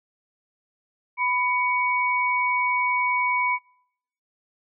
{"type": "tone pair together", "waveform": "sine", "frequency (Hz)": [994.6, 2245], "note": ["B5", "C#7"], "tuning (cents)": [12, 21], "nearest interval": "octave + major second", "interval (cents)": 1409, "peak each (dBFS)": -23, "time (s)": [1.17, 3.59], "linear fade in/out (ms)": 50, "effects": ["noise-tail reverb RT60 0.7 s tail -26 dB re dry"]}